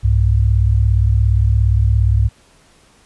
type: tone pair together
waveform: sine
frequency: 65.06 / 102.3 Hz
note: C2 / G#2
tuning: -9 / -26 cents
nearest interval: minor sixth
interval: 783 cents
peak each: -13 dBFS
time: 0.03-2.29 s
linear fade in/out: 20 ms
effects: pink hiss -51 dBFS RMS until 3.05 s + resampled to 24000 Hz